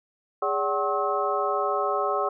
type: tone cluster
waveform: sine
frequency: 410 / 575 / 757 / 1077 / 1290 Hz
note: G#4 / D5 / F#5 / C6 / E6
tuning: -22 / -37 / +39 / +50 / -38 cents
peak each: -29 dBFS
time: 0.42-2.29 s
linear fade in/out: 5 ms
effects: none